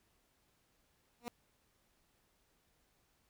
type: tone with exponential growth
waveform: 15% pulse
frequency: 239.2 Hz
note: A#3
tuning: 45 cents sharp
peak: -30 dBFS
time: 1.2-1.28 s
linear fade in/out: 0 ms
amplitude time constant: 16 ms
effects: pink hiss -75 dBFS RMS until 3.29 s